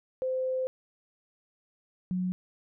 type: tone pair in turn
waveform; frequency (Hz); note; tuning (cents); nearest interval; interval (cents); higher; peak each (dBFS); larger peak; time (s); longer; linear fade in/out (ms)
sine; 517 / 182.79; C5 / F#3; -21 / -21; octave + tritone; 1800; first; -27; neither; 0.22-0.67 / 2.11-2.32; first; 0
effects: none